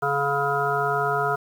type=harmonic tone; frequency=141.3 Hz; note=C#3; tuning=34 cents sharp; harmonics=1 / 3 / 5 / 7 / 9 / 10; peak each=-32 / -27 / -26 / -29 / -27 / -28 dBFS; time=0.02-1.36 s; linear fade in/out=10 ms; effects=8-bit